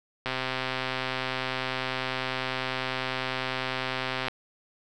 click train, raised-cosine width 0.3 ms, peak -13 dBFS, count 524, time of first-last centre 0.26-4.283 s, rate 130 Hz, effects none

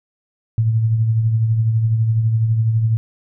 sine tone with tremolo, 112.1 Hz, A2, 33 cents sharp, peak -11 dBFS, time 0.58-2.97 s, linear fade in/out 0 ms, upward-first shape triangle, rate 12 Hz, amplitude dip 50%, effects none

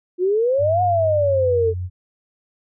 sine exponential two-way sweep, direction up then down, 349.2 to 730 to 434.3 Hz, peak -15 dBFS, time 0.18-1.74 s, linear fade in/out 50 ms, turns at 0.82 s
sine tone with pitch glide, 98 to 90.39 Hz, G2 to F#2, 0 to -40 cents, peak -23 dBFS, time 0.58-1.9 s, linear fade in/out 50 ms, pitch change -140 cents, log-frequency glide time 1.04-1.67 s
effects none

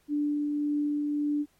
sine tone with tremolo, 293.7 Hz, D4, in tune, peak -24 dBFS, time 0.08-1.46 s, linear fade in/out 50 ms, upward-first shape triangle, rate 1.8 Hz, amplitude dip 25%, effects pink hiss -67 dBFS RMS until 1.59 s + MP3 64 kbps

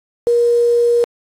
sine tone with quantisation, 475 Hz, A#4, 33 cents sharp, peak -10 dBFS, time 0.27-1.04 s, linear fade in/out 0 ms, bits 5, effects low-pass 8000 Hz 12 dB/octave + AAC 48 kbps

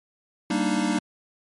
square chord, Eb major seventh, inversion first, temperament equal, 196 / 233.1 / 293.7 / 311.1 Hz, G3 / Bb3 / D4 / Eb4, 0 / 0 / 0 / 0 cents, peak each -28 dBFS, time 0.5-0.99 s, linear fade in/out 5 ms, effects MP3 48 kbps

